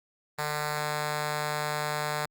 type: tone with notch filter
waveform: 5% pulse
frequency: 150 Hz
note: D3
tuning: 37 cents sharp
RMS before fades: -31 dBFS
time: 0.38-2.26 s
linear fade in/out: 10 ms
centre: 310 Hz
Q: 1.6
effects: Opus 24 kbps